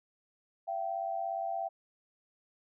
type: tone pair together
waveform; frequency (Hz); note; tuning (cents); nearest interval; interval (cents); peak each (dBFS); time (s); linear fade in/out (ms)
sine; 675.9 / 773; E5 / G5; +43 / -24; major second; 233; -35 / -35; 0.67-1.69; 20
effects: none